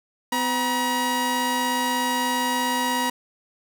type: tone pair together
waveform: sawtooth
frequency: 253.2 / 956 Hz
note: B3 / A#5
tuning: +43 / +43 cents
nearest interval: octave + major seventh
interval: 2300 cents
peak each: -23 / -19 dBFS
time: 0.32-3.1 s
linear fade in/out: 5 ms
effects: none